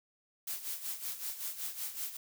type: noise with tremolo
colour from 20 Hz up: blue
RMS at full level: -37 dBFS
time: 0.47-2.17 s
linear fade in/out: 5 ms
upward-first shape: sine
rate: 5.3 Hz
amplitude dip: 70%
effects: none